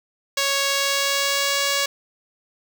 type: tone with pitch glide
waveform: 5% pulse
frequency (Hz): 554.4 to 560.5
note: C#5 to C#5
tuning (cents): 0 to +19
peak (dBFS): -8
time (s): 0.37-1.86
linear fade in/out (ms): 5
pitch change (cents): +19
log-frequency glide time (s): 0.67-1.63
effects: none